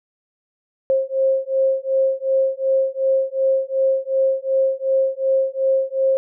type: beating tone pair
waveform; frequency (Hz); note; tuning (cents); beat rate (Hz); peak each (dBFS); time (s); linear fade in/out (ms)
sine; 532 / 534.7; C5 / C5; +29 / +37; 2.7; -19; 0.9-6.17; 0
effects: none